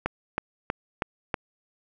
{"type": "click train", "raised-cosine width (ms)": 0.5, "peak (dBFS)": -10, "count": 5, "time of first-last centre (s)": [0.06, 1.342], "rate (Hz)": 3.12, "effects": []}